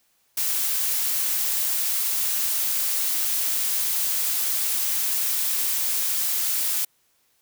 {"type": "noise", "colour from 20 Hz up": "blue", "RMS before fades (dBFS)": -24, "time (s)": [0.37, 6.85], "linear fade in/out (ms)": 5, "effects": ["white hiss -66 dBFS RMS until 7.41 s"]}